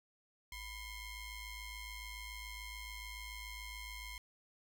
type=ring-modulated tone; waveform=sawtooth; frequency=1046.5 Hz; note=C6; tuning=in tune; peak=-38 dBFS; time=0.52-4.18 s; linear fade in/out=2 ms; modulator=1100 Hz; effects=none